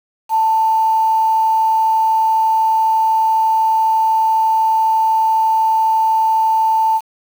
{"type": "tone with quantisation", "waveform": "sine", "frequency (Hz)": 886, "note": "A5", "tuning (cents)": 12, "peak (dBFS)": -11, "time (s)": [0.29, 7.01], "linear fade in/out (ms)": 50, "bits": 6, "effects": []}